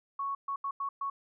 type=tone bursts at uneven times; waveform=sine; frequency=1108.7 Hz; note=C#6; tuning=in tune; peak=-31 dBFS; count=5; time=0.19-0.35 / 0.48-0.56 / 0.64-0.71 / 0.8-0.89 / 1.01-1.1 s; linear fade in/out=5 ms; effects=none